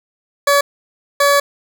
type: tone bursts at uneven times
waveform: 20% pulse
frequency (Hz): 568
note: C#5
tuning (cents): +42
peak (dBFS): -5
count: 2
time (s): 0.47-0.61 / 1.2-1.4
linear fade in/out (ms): 5
effects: none